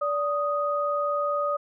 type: tone pair together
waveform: sine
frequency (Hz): 580.2 / 1244.5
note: D5 / D#6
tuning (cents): -21 / 0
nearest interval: octave + minor second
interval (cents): 1321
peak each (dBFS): -26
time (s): 0.01-1.57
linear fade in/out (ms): 10
effects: none